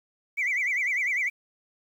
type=tone with vibrato; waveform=sine; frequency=2143 Hz; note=C7; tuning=41 cents sharp; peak=-22 dBFS; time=0.37-1.3 s; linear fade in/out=20 ms; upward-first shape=sine; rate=10 Hz; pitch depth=160 cents each way; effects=tanh soft clip ceiling -21 dBFS + 9-bit